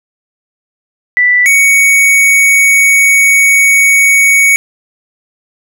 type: tone pair in turn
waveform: sine / square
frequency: 1975.5 / 2234 Hz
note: B6 / C#7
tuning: 0 / +13 cents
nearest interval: major second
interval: 213 cents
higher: second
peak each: -5 dBFS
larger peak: neither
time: 1.17-1.46 / 1.46-4.56 s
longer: second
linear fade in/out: 0 ms
effects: none